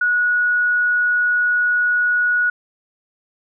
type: tone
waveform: sine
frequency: 1460 Hz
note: F#6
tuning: 24 cents flat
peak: -14 dBFS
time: 0.01-2.5 s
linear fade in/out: 5 ms
effects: none